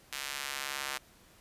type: tone with high-pass filter sweep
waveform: square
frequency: 69.3 Hz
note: C#2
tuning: in tune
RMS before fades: -38 dBFS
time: 0.12-0.98 s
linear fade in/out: 5 ms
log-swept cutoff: 2100 to 1300 Hz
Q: 0.77
effects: pink hiss -60 dBFS RMS until 1.4 s + resampled to 32000 Hz